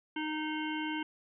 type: harmonic tone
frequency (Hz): 308.9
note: D#4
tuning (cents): -12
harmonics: 1 / 3 / 5 / 7 / 9 / 10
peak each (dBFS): -35 / -40 / -42 / -43 / -45 / -45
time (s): 0.16-1.03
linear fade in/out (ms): 5
effects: none